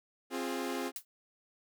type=chord; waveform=sawtooth; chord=F minor; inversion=second; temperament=equal with one note detuned; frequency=264.7 / 349.2 / 415.3 Hz; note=C4 / F4 / Ab4; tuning=+20 / 0 / 0 cents; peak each=-33 / -35 / -36 dBFS; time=0.3-0.92 s; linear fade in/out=50 ms
type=noise with exponential decay; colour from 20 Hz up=blue; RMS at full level=-34 dBFS; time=0.96-1.05 s; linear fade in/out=2 ms; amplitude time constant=18 ms
effects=none